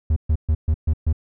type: tone bursts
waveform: triangle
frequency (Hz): 77.78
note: D#2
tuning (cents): 0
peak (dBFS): -13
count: 6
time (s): 0.1-1.128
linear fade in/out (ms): 5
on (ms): 63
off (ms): 130
effects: none